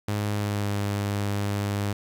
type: tone with pitch glide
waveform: sawtooth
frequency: 103.83 to 101.52 Hz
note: G#2 to G#2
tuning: 0 to -39 cents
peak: -21 dBFS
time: 0.08-1.93 s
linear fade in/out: 5 ms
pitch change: -39 cents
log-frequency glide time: 0.32-0.75 s
effects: 9-bit